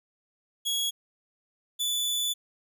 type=tone pair in turn; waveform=sawtooth; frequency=3335 / 3475 Hz; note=G#7 / A7; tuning=+7 / -22 cents; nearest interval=minor second; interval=71 cents; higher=second; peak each=-23 dBFS; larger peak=neither; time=0.65-0.91 / 1.79-2.34 s; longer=second; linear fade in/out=20 ms; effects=none